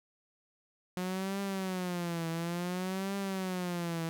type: tone with vibrato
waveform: sawtooth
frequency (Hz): 180.4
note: F#3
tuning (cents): -44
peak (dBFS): -29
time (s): 0.97-4.09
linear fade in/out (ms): 0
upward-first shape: triangle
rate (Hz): 0.57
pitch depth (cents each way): 170
effects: none